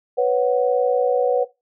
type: chord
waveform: sine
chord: B suspended second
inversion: none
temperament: equal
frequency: 493.9 / 554.4 / 740 Hz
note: B4 / C#5 / F#5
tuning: 0 / 0 / 0 cents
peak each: -17 / -21 / -23 dBFS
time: 0.17-1.45 s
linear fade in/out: 20 ms
effects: noise-tail reverb RT60 0.2 s tail -17 dB re dry